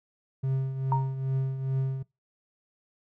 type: tone with tremolo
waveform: triangle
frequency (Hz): 133.3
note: C3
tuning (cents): +33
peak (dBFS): -21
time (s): 0.43-2.03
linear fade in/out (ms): 10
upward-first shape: triangle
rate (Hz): 2.4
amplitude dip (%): 65
type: tone with exponential decay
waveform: sine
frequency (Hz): 932.3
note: A#5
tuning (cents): 0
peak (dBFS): -21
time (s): 0.92-1.14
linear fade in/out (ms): 1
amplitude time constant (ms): 47
effects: noise-tail reverb RT60 0.2 s tail -22 dB re dry